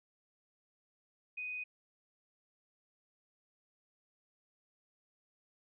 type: tone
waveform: sine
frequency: 2494 Hz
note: D#7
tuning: 3 cents sharp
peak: -38 dBFS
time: 1.37-1.64 s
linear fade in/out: 10 ms
effects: none